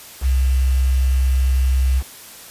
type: tone with quantisation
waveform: sine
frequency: 65.1 Hz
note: C2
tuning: 8 cents flat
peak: -13 dBFS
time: 0.21-2.03 s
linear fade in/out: 50 ms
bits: 6
effects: white hiss -39 dBFS RMS until 2.5 s + resampled to 32000 Hz